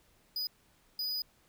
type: tone bursts at uneven times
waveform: square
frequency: 4957 Hz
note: D#8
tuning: 7 cents flat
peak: -33 dBFS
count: 2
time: 0.36-0.47 / 0.99-1.22 s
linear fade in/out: 2 ms
effects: pink hiss -67 dBFS RMS until 1.48 s